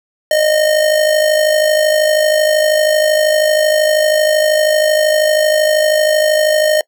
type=tone with amplitude modulation; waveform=square; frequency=614 Hz; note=D#5; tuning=23 cents flat; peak=-8 dBFS; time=0.31-6.81 s; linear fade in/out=2 ms; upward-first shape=sine; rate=52.8 Hz; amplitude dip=55%; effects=noise-tail reverb RT60 0.1 s tail -23 dB re dry